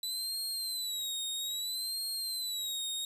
sawtooth tone with vibrato, 3963 Hz, B7, 5 cents sharp, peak -31 dBFS, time 0.03-3.05 s, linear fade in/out 2 ms, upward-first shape sine, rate 0.61 Hz, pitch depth 110 cents each way, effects resampled to 32000 Hz + 10-bit

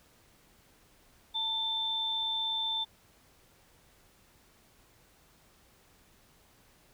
sine tone pair together, 889 / 3552 Hz, A5 / A7, +18 / +16 cents, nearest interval 2 octaves, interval 2398 cents, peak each -39 / -30 dBFS, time 1.34-2.85 s, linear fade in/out 20 ms, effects pink hiss -63 dBFS RMS until 6.93 s

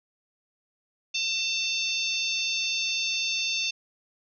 harmonic tone, 896 Hz, A5, 31 cents sharp, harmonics 3 / 4 / 5 / 6 / 7, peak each -29 / -31 / -33 / -35 / -36 dBFS, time 1.14-3.71 s, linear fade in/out 10 ms, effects none

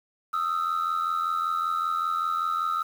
sine tone pair together, 1246 / 1331.2 Hz, D#6 / E6, +2 / +17 cents, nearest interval minor second, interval 115 cents, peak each -25 dBFS, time 0.33-2.83 s, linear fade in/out 10 ms, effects tanh soft clip ceiling -21 dBFS + 8-bit

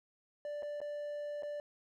triangle tone with dropouts, 587.3 Hz, D5, in tune, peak -36 dBFS, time 0.45-1.6 s, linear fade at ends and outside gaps 1 ms, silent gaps 0.624-0.63 / 0.804-0.815 / 1.424-1.432 s, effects none

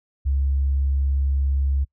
sine tone, 68.7 Hz, C#2, 15 cents flat, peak -17 dBFS, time 0.25-1.85 s, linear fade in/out 20 ms, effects noise-tail reverb RT60 0.1 s tail -26 dB re dry + tanh soft clip ceiling -13 dBFS

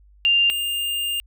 sine / square tone pair in turn, 2794 / 2807 Hz, F7 / F7, 0 / +8 cents, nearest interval unison, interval 8 cents, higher second, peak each -14 / -23 dBFS, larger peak first, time 0.25-0.5 / 0.5-1.2 s, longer second, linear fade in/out 0 ms, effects added 50 Hz sine -49 dBFS peak until 1.26 s

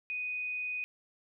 sine tone, 2489 Hz, D#7, in tune, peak -33 dBFS, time 0.1-0.84 s, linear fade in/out 0 ms, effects none

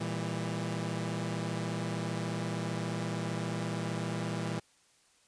sawtooth chord, E diminished, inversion second, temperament equal with one note detuned, 116.54 / 164.81 / 199.77 Hz, Bb2 / E3 / G3, 0 / 0 / +33 cents, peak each -33 / -32 / -35 dBFS, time 0-4.6 s, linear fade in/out 10 ms, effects white hiss -66 dBFS RMS until 5.27 s + resampled to 22050 Hz

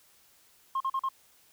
sine tone bursts, 1068 Hz, C6, 35 cents sharp, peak -25 dBFS, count 4, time 0.75-1.089 s, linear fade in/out 5 ms, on 54 ms, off 41 ms, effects tanh soft clip ceiling -24 dBFS + white hiss -62 dBFS RMS until 1.52 s

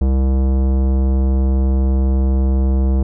sine tone with tanh clipping, 66 Hz, C2, 16 cents sharp, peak -14 dBFS, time 0.01-3.03 s, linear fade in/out 5 ms, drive 17 dB, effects none

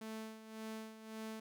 sawtooth tone with tremolo, 220 Hz, A3, in tune, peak -39 dBFS, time 0.01-1.4 s, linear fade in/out 5 ms, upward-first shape sine, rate 1.8 Hz, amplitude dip 70%, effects none

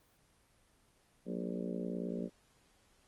harmonic tone with a mistuned harmonic, 58.5 Hz, A#1, 7 cents sharp, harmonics 3 / 4 / 5 / 6 / 7 / 8 / 9 / 10, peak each -40 / -42 / -45 / -48 / -44 / -49 / -48 / -50 dBFS, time 1.25-2.3 s, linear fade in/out 50 ms, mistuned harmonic 3, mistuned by +78 cents, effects pink hiss -69 dBFS RMS until 3.07 s + Opus 24 kbps

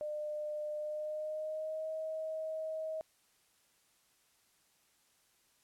sine tone with pitch glide, 602 to 633 Hz, D5 to D#5, +43 to +30 cents, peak -36 dBFS, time 0.01-3.01 s, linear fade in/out 0 ms, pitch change +87 cents, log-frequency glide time 0.76-1.9 s, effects white hiss -71 dBFS RMS until 5.63 s + low-pass 12000 Hz 12 dB/octave

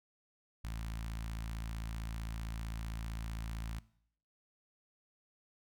sawtooth tone with notch filter, 55.5 Hz, A1, 16 cents sharp, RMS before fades -41 dBFS, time 0.64-3.79 s, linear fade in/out 5 ms, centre 430 Hz, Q 0.51, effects noise-tail reverb RT60 0.7 s tail -20 dB re dry

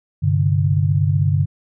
sine chord, G suspended fourth, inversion none, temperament equal, 98 / 130.81 / 146.83 Hz, G2 / C3 / D3, 0 / 0 / 0 cents, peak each -17 / -22 / -17 dBFS, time 0.22-1.46 s, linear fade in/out 20 ms, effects none

